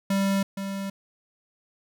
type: tone with echo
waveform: square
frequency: 196 Hz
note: G3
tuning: in tune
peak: -22 dBFS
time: 0.1-0.43 s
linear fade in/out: 5 ms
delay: 470 ms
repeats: 1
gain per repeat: -8 dB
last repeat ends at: 0.9 s
effects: none